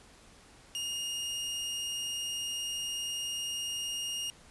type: tone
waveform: sawtooth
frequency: 2845 Hz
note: F7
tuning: 31 cents sharp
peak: -30 dBFS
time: 0.75-4.3 s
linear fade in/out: 0 ms
effects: pink hiss -57 dBFS RMS until 4.5 s + resampled to 24000 Hz